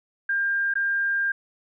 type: tone with dropouts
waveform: sine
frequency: 1600 Hz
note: G6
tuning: 35 cents sharp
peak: -21 dBFS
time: 0.29-1.32 s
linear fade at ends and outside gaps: 5 ms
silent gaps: 0.739-0.754 s
effects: none